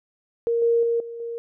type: tone with level steps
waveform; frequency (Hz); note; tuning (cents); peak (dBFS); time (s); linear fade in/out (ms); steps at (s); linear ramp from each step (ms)
sine; 466.2; A#4; 0; -19 / -16 / -19 / -32 / -28; 0.47-1.38; 0; 0.62 / 0.83 / 1 / 1.2; 2
effects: none